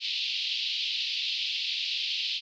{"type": "band-pass noise", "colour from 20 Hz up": "pink", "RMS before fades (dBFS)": -31, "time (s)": [0, 2.41], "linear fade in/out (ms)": 50, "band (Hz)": [2700, 4600], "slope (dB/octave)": 48, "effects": []}